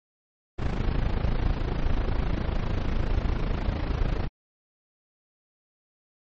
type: noise with amplitude modulation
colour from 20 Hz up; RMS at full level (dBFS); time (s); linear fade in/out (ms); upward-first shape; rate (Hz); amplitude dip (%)
brown; -22; 0.58-4.28; 20; sine; 27.4; 70
effects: low-pass 4000 Hz 12 dB/octave + MP3 32 kbps